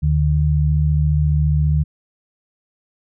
sine tone pair together, 75.86 / 150.5 Hz, D#2 / D3, -43 / +43 cents, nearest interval octave, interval 1186 cents, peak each -16 dBFS, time 0.02-1.84 s, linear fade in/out 20 ms, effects none

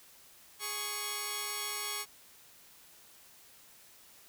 5% pulse tone pair together, 415.3 / 1108.7 Hz, G#4 / C#6, 0 / 0 cents, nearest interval octave + perfect fourth, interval 1700 cents, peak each -30 / -24 dBFS, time 0.59-2.06 s, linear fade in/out 50 ms, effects white hiss -58 dBFS RMS until 4.28 s

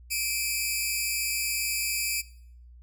10% pulse tone pair together, 2349 / 2543 Hz, D7 / D#7, 0 / +37 cents, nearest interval minor second, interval 137 cents, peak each -21 dBFS, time 0.1-2.22 s, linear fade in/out 20 ms, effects noise-tail reverb RT60 0.6 s tail -18 dB re dry + added 60 Hz sine -47 dBFS peak until 2.82 s

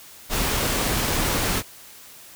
pink noise, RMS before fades -23 dBFS, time 0.29-1.63 s, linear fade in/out 50 ms, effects white hiss -45 dBFS RMS until 2.35 s

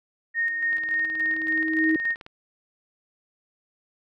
sine tone with tremolo, 1850 Hz, A#6, 14 cents flat, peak -21 dBFS, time 0.34-2.16 s, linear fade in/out 50 ms, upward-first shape square, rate 3.5 Hz, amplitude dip 40%
sine tone with exponential growth, 317.7 Hz, D#4, 36 cents sharp, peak -18 dBFS, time 0.48-1.96 s, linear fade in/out 2 ms, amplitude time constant 320 ms
click train, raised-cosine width 0.3 ms, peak -26 dBFS, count 30, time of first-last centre 0.73-2.264 s, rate 18.9 Hz
effects none

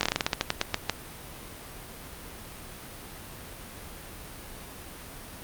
slowing click train, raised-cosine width 0.2 ms, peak -6 dBFS, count 14, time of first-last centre 0.01-0.897 s, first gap 21 ms, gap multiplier 1.18, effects pink hiss -43 dBFS RMS until 5.43 s + Opus 48 kbps

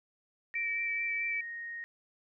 sine tone, 1864.7 Hz, A#6, in tune, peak -38 dBFS, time 0.54-1.84 s, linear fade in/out 0 ms
sine tone with vibrato, 2323 Hz, D7, 20 cents flat, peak -31 dBFS, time 0.55-1.41 s, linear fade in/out 5 ms, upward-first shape sine, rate 4.6 Hz, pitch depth 17 cents each way
effects none

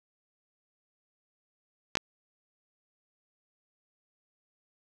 clicks, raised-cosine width 0.2 ms, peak -8 dBFS, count 2, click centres 1.954 / 1.971 s, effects none

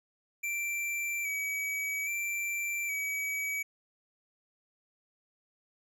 square tone with vibrato, 2312 Hz, D7, 28 cents flat, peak -32 dBFS, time 0.43-3.63 s, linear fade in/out 10 ms, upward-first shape square, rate 0.61 Hz, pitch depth 28 cents each way, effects none

